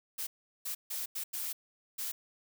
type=noise bursts at uneven times; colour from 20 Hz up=blue; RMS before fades=-37 dBFS; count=6; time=0.18-0.27 / 0.65-0.75 / 0.9-1.06 / 1.15-1.24 / 1.33-1.53 / 1.98-2.12 s; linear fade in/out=10 ms; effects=none